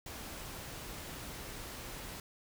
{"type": "noise", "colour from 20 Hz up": "pink", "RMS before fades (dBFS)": -45, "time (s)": [0.06, 2.2], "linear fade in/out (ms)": 2, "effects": []}